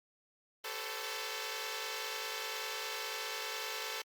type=tone cluster; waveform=5% pulse; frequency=390.4 / 441 / 510 / 560 Hz; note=G4 / A4 / C5 / C#5; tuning=-7 / +4 / -44 / +18 cents; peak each=-37 / -29 / -32 / -34 dBFS; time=0.64-4.02 s; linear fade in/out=5 ms; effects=Opus 24 kbps